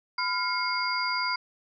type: tone cluster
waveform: sine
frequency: 1006 / 1402 / 2161 / 4798 Hz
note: B5 / F6 / C#7 / D8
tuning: +32 / +6 / -45 / +36 cents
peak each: -30 / -32 / -32 / -31 dBFS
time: 0.18-1.36 s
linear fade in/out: 5 ms
effects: none